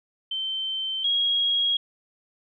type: tone pair in turn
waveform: sine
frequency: 3100 / 3291 Hz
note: G7 / G#7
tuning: -20 / -16 cents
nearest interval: minor second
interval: 104 cents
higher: second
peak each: -26 / -20 dBFS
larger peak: second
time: 0.31-1.04 / 1.04-1.77 s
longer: neither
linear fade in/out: 5 ms
effects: none